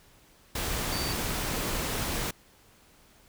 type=tone in noise; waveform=sine; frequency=4600 Hz; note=D8; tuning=37 cents flat; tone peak=-35 dBFS; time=0.92-1.13 s; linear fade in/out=5 ms; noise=pink; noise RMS=-31 dBFS; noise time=0.55-2.31 s; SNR=-7 dB; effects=pink hiss -59 dBFS RMS until 3.28 s